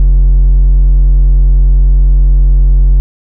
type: tone with hard clipping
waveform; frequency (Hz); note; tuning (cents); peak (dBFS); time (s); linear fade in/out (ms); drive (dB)
sine; 45.04; F#1; -46; -4; 0-3; 0; 3
effects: none